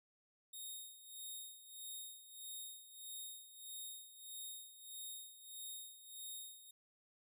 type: tone with tremolo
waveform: 10% pulse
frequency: 3716 Hz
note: A#7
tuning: 6 cents flat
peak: -38 dBFS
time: 0.53-6.71 s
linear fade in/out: 5 ms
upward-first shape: sine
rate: 1.6 Hz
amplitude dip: 75%
effects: none